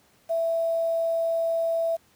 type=tone with quantisation; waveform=sine; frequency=662 Hz; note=E5; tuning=7 cents sharp; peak=-22 dBFS; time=0.29-1.97 s; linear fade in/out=20 ms; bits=8; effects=pink hiss -61 dBFS RMS until 2.15 s + high-pass 80 Hz 12 dB/octave